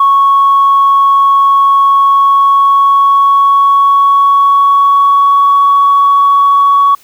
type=tone with pitch glide; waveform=sine; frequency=1106 to 1121.4 Hz; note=C#6 to C#6; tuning=-4 to +20 cents; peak=-3 dBFS; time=0-6.95 s; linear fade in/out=5 ms; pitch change=+24 cents; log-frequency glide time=1.98-5.61 s; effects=tanh soft clip ceiling 0 dBFS + white hiss -44 dBFS RMS until 7.03 s